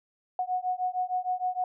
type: beating tone pair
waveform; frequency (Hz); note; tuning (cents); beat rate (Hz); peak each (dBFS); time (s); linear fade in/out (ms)
sine; 730 / 736.5; F#5 / F#5; -24 / -8; 6.5; -30; 0.39-1.64; 2
effects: none